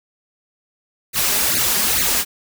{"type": "noise with flanger", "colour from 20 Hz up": "white", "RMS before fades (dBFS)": -18, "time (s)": [1.13, 2.25], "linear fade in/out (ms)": 50, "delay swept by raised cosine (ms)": [0.45, 4.95], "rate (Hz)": 2.3, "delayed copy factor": 0.9, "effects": []}